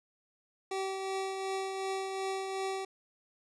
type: tone with tremolo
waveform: 25% pulse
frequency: 384.6 Hz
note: G4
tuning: 33 cents flat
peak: -28 dBFS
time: 0.71-2.85 s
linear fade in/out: 5 ms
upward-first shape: triangle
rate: 2.7 Hz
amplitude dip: 40%
effects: resampled to 22050 Hz + 11-bit